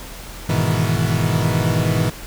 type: chord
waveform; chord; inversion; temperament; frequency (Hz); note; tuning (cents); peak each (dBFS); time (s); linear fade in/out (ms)
40% pulse; E major seventh; first; equal; 103.83 / 123.47 / 155.56 / 164.81; G#2 / B2 / D#3 / E3; 0 / 0 / 0 / 0; -21; 0.49-2.1; 5
effects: added 41 Hz sine -36 dBFS peak until 2.26 s + pink hiss -36 dBFS RMS until 2.26 s